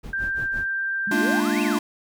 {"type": "noise with tremolo", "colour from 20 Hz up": "brown", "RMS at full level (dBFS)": -34, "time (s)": [0.03, 0.67], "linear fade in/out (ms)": 10, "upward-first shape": "sine", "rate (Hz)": 5.9, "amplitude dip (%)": 95}
{"type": "tone", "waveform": "sine", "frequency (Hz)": 1578, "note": "G6", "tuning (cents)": 11, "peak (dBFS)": -23, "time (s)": [0.13, 1.4], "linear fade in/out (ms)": 5}
{"type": "exponential two-way sweep", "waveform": "sine", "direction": "up then down", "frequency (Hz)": [187.9, 2794, 915], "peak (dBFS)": -29, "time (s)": [1.07, 1.78], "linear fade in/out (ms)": 5, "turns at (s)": 1.62}
{"type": "chord", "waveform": "square", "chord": "Bb dominant seventh", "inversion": "third", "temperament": "equal with one note detuned", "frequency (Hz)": [211.6, 233.1, 293.7, 349.2], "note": ["Ab3", "Bb3", "D4", "F4"], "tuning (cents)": [33, 0, 0, 0], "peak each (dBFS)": [-27, -28, -25, -28], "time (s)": [1.11, 1.79], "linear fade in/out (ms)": 5}
{"effects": []}